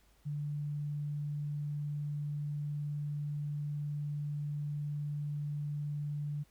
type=tone; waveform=sine; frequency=146.83 Hz; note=D3; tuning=in tune; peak=-34 dBFS; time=0.25-6.44 s; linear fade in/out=20 ms; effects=added 50 Hz sine -66 dBFS peak until 6.5 s + pink hiss -69 dBFS RMS until 6.5 s